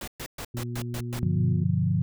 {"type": "noise bursts", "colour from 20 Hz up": "pink", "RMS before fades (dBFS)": -36, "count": 7, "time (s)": [0.01, 1.192], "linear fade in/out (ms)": 2, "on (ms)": 66, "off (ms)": 120}
{"type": "harmonic tone", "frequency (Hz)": 120, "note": "B2", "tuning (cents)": -49, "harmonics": [1, 2, 3], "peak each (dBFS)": [-31, -37, -41], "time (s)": [0.54, 1.64], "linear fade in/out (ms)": 5}
{"type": "chord", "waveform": "sine", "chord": "G dominant seventh", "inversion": "none", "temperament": "equal", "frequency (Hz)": [98, 123.47, 146.83, 174.61], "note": ["G2", "B2", "D3", "F3"], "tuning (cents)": [0, 0, 0, 0], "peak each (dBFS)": [-27, -28, -27, -26], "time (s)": [1.23, 2.02], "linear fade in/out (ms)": 0}
{"effects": []}